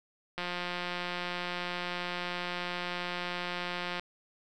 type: click train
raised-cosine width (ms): 0.3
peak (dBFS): -19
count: 641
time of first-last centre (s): 0.38-3.996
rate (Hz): 177
effects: none